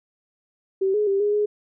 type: tone with pitch steps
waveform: sine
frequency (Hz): 384.9 / 420.5 / 393.5 / 413.6 / 417.6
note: G4 / G#4 / G4 / G#4 / G#4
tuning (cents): -32 / +22 / +7 / -7 / +10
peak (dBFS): -18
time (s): 0.81-1.46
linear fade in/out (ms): 10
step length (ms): 130
effects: none

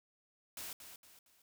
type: noise with echo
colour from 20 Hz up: white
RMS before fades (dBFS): -45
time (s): 0.57-0.73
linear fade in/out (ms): 2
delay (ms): 230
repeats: 3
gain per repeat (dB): -8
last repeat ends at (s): 1.42
effects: none

